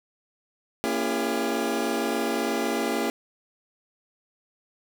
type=chord; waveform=25% pulse; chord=A# diminished seventh; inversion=none; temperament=just; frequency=233.1 / 279.7 / 335.6 / 402.8 Hz; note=A#3 / C#4 / E4 / G4; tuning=0 / +16 / +31 / +47 cents; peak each=-26 / -27 / -27 / -26 dBFS; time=0.84-3.1 s; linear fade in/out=0 ms; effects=none